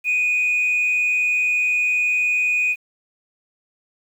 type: tone with frequency modulation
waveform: sine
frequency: 2476 Hz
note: D#7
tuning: 9 cents flat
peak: -15 dBFS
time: 0.04-2.76 s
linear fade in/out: 50 ms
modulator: 99.2 Hz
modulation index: 0.47
effects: tanh soft clip ceiling -14 dBFS + 8-bit